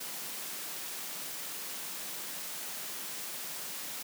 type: high-pass noise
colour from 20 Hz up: white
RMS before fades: -40 dBFS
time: 0-4.03 s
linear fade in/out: 10 ms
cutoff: 140 Hz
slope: 48 dB/octave
effects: none